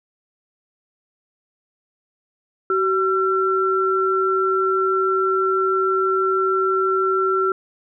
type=tone pair together; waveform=sine; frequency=379.7 / 1353.1 Hz; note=F#4 / E6; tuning=+45 / +45 cents; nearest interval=octave + minor seventh; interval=2200 cents; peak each=-19 dBFS; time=2.7-7.52 s; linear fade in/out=2 ms; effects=none